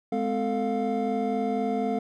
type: tone cluster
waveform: triangle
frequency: 210.6 / 254.7 / 444.4 / 704 Hz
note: G#3 / C4 / A4 / F5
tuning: +24 / -46 / +17 / +14 cents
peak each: -28 dBFS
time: 0.12-1.99 s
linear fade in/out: 5 ms
effects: none